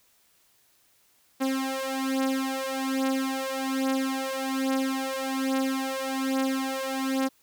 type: beating tone pair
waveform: sawtooth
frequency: 265.5 / 266.7 Hz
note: C4 / C4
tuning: +25 / +33 cents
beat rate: 1.2 Hz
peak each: -25 dBFS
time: 1.4-7.29 s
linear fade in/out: 20 ms
effects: white hiss -64 dBFS RMS until 7.42 s